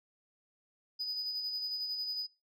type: tone with tremolo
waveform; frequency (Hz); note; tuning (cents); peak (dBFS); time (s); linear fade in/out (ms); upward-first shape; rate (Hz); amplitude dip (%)
sine; 4978; D#8; 0; -30; 0.99-2.27; 20; sine; 11; 45
effects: noise-tail reverb RT60 0.3 s tail -25 dB re dry + tanh soft clip ceiling -32 dBFS